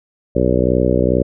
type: harmonic tone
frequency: 62.3 Hz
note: B1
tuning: 16 cents sharp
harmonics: 1 / 2 / 3 / 4 / 5 / 6 / 7 / 8 / 9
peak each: -21 / -21 / -21 / -21 / -21 / -21 / -21 / -21 / -21 dBFS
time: 0.35-1.23 s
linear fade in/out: 10 ms
effects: none